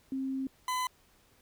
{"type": "tone pair in turn", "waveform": ["sine", "40% pulse"], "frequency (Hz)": [266.2, 1009.7], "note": ["C4", "B5"], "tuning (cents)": [30, 38], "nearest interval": "octave + major seventh", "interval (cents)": 2308, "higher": "second", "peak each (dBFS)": [-31, -29], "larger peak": "second", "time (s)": [[0.12, 0.47], [0.68, 0.87]], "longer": "first", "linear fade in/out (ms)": 2, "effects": ["pink hiss -65 dBFS RMS until 1.41 s"]}